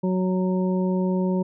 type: harmonic tone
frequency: 185 Hz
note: F#3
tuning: in tune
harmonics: 1 / 2 / 3 / 5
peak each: -21 / -27 / -31 / -35 dBFS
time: 0.03-1.43 s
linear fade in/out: 10 ms
effects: none